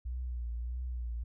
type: tone with vibrato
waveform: sine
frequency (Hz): 60.3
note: B1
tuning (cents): -41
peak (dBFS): -34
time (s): 0.05-1.24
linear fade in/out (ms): 10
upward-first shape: triangle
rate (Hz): 1.6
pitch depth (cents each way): 75
effects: none